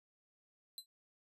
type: tone with exponential decay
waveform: sawtooth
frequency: 4049 Hz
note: B7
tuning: 42 cents sharp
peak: -37 dBFS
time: 0.78-0.86 s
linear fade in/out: 1 ms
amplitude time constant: 17 ms
effects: resampled to 32000 Hz